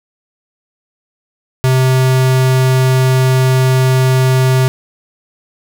square tone, 130 Hz, C3, 11 cents flat, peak -9 dBFS, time 1.64-4.68 s, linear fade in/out 0 ms, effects none

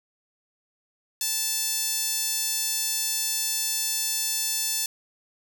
sawtooth tone with high-pass filter, 880 Hz, A5, in tune, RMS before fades -27 dBFS, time 1.21-4.86 s, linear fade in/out 2 ms, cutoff 5800 Hz, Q 1, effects 8-bit

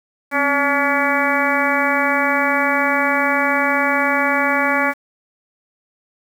harmonic tone with a mistuned harmonic, 284.2 Hz, C#4, 43 cents sharp, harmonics 1 / 2 / 3 / 4 / 5 / 6 / 7 / 8, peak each -23 / -23 / -23 / -23 / -23 / -23 / -23 / -23 dBFS, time 0.31-4.94 s, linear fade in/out 50 ms, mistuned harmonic 1, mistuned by -89 cents, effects 7-bit

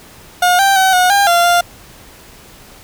30% pulse tone with pitch steps, 717 / 785 / 760 / 728 / 802 / 691 / 698 Hz, F5 / G5 / F#5 / F#5 / G5 / F5 / F5, +45 / +2 / +46 / -28 / +39 / -19 / -1 cents, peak -6 dBFS, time 0.42-1.61 s, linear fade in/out 5 ms, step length 170 ms, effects pink hiss -40 dBFS RMS until 2.83 s

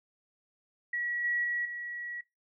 sine tone with level steps, 1924 Hz, B6, 46 cents flat, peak -30 / -27 / -29 / -36 dBFS, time 0.93-2.21 s, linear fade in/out 5 ms, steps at 1.24 / 1.44 / 1.65 s, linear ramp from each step 5 ms, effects noise-tail reverb RT60 0.2 s tail -21 dB re dry

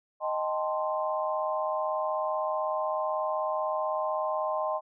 sine chord, A half-diminished seventh, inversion second, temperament equal, 622.3 / 784 / 880 / 1046.5 Hz, Eb5 / G5 / A5 / C6, 0 / 0 / 0 / 0 cents, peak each -30 / -35 / -36 / -32 dBFS, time 0.2-4.81 s, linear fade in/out 50 ms, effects none

